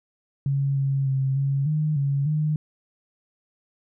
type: tone with pitch steps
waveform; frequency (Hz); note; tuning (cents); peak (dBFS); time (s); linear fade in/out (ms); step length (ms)
sine; 138.6 / 137 / 134.1 / 138.1 / 153.1 / 139.8 / 152.7; C#3 / C#3 / C3 / C#3 / D#3 / C#3 / D#3; 0 / -20 / +43 / -6 / -28 / +15 / -32; -20; 0.46-2.56; 2; 300
effects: none